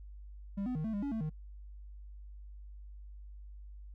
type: tone with pitch steps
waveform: triangle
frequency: 198.8 / 251.4 / 155.1 / 221.3 / 202.5 / 282.4 / 222.4 / 154.5 Hz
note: G3 / B3 / D#3 / A3 / G#3 / C#4 / A3 / D#3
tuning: +25 / +31 / -5 / +10 / -43 / +32 / +19 / -12 cents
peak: -31 dBFS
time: 0.57-1.298 s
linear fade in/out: 10 ms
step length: 91 ms
effects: noise-tail reverb RT60 0.1 s tail -25 dB re dry + added 50 Hz sine -46 dBFS peak until 3.94 s